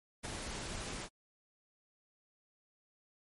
pink noise with ADSR envelope, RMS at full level -38 dBFS, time 0.23-1.09 s, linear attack 23 ms, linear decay 6 ms, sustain -4 dB, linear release 52 ms, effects MP3 48 kbps

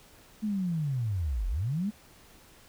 sine linear two-way sweep, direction down then up, 220 to 40.48 to 220 Hz, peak -27 dBFS, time 0.42-1.91 s, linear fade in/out 20 ms, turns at 1.48 s, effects pink hiss -56 dBFS RMS until 2.68 s

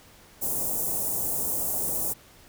white band-stop noise, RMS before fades -28 dBFS, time 0.41-2.14 s, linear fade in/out 20 ms, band 790 to 7800 Hz, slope 24 dB/octave, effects pink hiss -53 dBFS RMS until 2.48 s

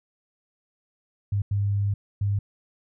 sine tone bursts at uneven times, 100.9 Hz, G#2, 49 cents flat, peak -21 dBFS, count 3, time 1.32-1.42 / 1.51-1.94 / 2.21-2.39 s, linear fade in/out 5 ms, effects none

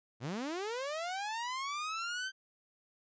sawtooth linear sweep, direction up, 104.9 to 1568 Hz, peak -32 dBFS, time 0.2-2.32 s, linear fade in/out 50 ms, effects resampled to 16000 Hz

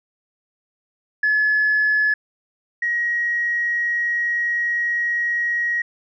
sine tone pair in turn, 1711 / 1895.1 Hz, A6 / A#6, -49 / +28 cents, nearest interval major second, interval 177 cents, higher second, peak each -14 / -18 dBFS, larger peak first, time 1.23-2.14 / 2.82-5.82 s, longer second, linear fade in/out 5 ms, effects tanh soft clip ceiling -11 dBFS

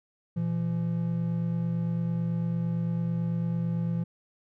triangle tone pair together, 120.6 / 169.57 Hz, B2 / E3, -41 / +49 cents, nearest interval tritone, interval 590 cents, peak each -30 / -25 dBFS, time 0.36-4.04 s, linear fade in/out 10 ms, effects none

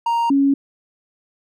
triangle / sine tone pair in turn, 932.3 / 277.2 Hz, A#5 / C#4, 0 / 0 cents, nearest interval octave + major sixth, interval 2100 cents, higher first, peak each -14 / -12 dBFS, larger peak second, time 0.06-0.3 / 0.3-0.54 s, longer neither, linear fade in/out 5 ms, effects none

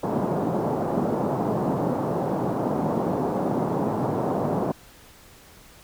pink band-pass noise, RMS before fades -25 dBFS, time 0.03-4.72 s, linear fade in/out 5 ms, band 140 to 910 Hz, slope 24 dB/octave, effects pink hiss -50 dBFS RMS until 5.83 s

